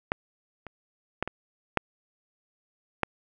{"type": "clicks", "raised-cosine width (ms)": 0.5, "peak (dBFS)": [-9, -25, -11, -18, -6, -8], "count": 6, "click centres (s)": [0.119, 0.667, 1.226, 1.276, 1.773, 3.033], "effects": []}